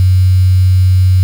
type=tone with quantisation; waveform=sine; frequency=92.5 Hz; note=F#2; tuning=in tune; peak=-5 dBFS; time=0-1.23 s; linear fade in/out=0 ms; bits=5; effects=none